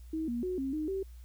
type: tone with pitch steps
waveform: sine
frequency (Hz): 318.4 / 238.2 / 366.5 / 268.6 / 308.3 / 385.7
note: D#4 / A#3 / F#4 / C4 / D#4 / G4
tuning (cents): +40 / +38 / -16 / +46 / -16 / -28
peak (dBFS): -31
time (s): 0.13-1.03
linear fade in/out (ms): 5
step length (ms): 150
effects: added 60 Hz sine -46 dBFS peak until 1.24 s + white hiss -66 dBFS RMS until 1.24 s